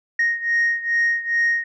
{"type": "beating tone pair", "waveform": "sine", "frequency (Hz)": [1864.7, 1867.1], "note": ["A#6", "A#6"], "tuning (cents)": [0, 2], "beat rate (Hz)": 2.4, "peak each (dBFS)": [-18, -21], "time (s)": [0.19, 1.64], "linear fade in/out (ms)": 5, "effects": ["tanh soft clip ceiling -13 dBFS"]}